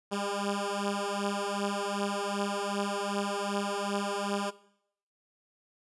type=beating tone pair; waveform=10% pulse; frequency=200 / 202.6 Hz; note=G3 / G#3; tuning=+35 / -43 cents; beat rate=2.6 Hz; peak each=-25 dBFS; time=0.11-4.51 s; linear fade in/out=20 ms; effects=noise-tail reverb RT60 0.7 s tail -19 dB re dry + resampled to 24000 Hz